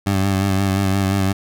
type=tone with vibrato; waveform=20% pulse; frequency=97.1 Hz; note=G2; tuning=16 cents flat; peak=-11 dBFS; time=0.06-1.33 s; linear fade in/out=10 ms; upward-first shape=sine; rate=5.7 Hz; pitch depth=40 cents each way; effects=none